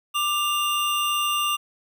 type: tone pair together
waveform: square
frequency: 1185.6 / 2794 Hz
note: D6 / F7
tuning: +16 / 0 cents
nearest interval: octave + minor third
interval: 1484 cents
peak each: -25 dBFS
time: 0.14-1.57 s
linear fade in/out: 20 ms
effects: none